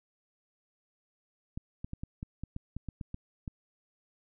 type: clicks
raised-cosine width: 5 ms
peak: -25 dBFS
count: 12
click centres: 1.575 / 1.845 / 1.934 / 2.035 / 2.229 / 2.436 / 2.564 / 2.766 / 2.887 / 3.012 / 3.144 / 3.478 s
effects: none